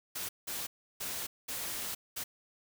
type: noise bursts at uneven times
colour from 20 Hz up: white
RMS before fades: -38 dBFS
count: 5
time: 0.15-0.29 / 0.47-0.67 / 1-1.27 / 1.48-1.95 / 2.16-2.24 s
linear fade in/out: 10 ms
effects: none